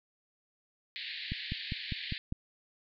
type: band-pass noise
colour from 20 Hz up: white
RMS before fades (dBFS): -41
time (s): 0.96-2.18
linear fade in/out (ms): 0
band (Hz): 1700 to 4500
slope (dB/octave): 96
type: click train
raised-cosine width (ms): 5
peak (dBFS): -22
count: 6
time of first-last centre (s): 1.32-2.324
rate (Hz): 4.98
effects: none